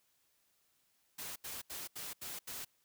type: noise bursts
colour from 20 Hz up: white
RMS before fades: -44 dBFS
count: 6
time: 1.18-2.65 s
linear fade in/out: 10 ms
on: 180 ms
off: 78 ms
effects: white hiss -75 dBFS RMS until 2.84 s